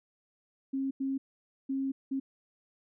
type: tone bursts at uneven times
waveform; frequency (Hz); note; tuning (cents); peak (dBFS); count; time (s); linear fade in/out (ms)
sine; 269.6; C#4; -48; -29; 4; 0.73-0.91 / 1-1.18 / 1.69-1.92 / 2.11-2.2; 10
effects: none